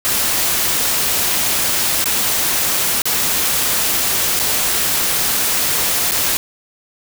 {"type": "noise with dropouts", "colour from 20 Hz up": "white", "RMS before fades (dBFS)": -17, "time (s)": [0.05, 6.37], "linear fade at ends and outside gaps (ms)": 0, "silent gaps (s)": [[2.042, 2.057], [3.019, 3.055], [4.392, 4.398], [6.111, 6.119]], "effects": []}